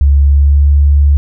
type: tone with pitch glide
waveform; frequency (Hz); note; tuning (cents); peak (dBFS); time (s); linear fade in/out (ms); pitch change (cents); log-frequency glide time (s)
sine; 70.3 to 71.69; C#2 to D2; +25 to -41; -4; 0.01-1.17; 0; +34; 0.2-0.69
effects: none